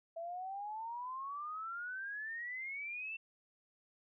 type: exponential sweep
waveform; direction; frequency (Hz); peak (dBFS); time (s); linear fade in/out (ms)
sine; up; 657 to 2700; -40; 0.16-3.17; 10
effects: none